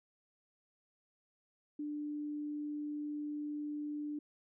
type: tone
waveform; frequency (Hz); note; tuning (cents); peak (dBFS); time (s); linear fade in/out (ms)
sine; 296.3; D4; +15; -37; 1.79-4.19; 5
effects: none